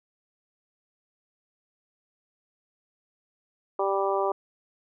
harmonic tone, 196 Hz, G3, in tune, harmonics 2 / 3 / 4 / 5 / 6, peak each -27 / -29 / -30 / -31 / -32 dBFS, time 3.79-4.32 s, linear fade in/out 5 ms, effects none

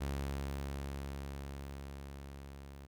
sawtooth tone with level ramp, 69.3 Hz, C#2, in tune, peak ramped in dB -31 to -45 dBFS, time 0-2.87 s, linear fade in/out 20 ms, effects none

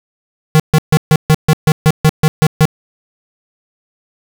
square tone bursts, 155.56 Hz, D#3, in tune, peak -6 dBFS, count 12, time 0.55-2.654 s, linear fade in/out 0 ms, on 47 ms, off 140 ms, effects none

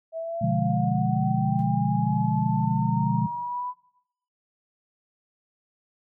sine linear sweep, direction up, 649 to 996 Hz, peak -28 dBFS, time 0.12-3.74 s, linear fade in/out 50 ms
sine chord, B diminished seventh, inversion none, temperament equal, 123.47 / 146.83 / 174.61 / 207.7 Hz, B2 / D3 / F3 / Ab3, 0 / 0 / 0 / 0 cents, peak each -27 dBFS, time 0.41-3.27 s, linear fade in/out 10 ms
brown noise with exponential decay, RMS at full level -41 dBFS, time 1.59-1.74 s, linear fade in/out 0 ms, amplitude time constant 31 ms
effects noise-tail reverb RT60 0.8 s tail -21 dB re dry

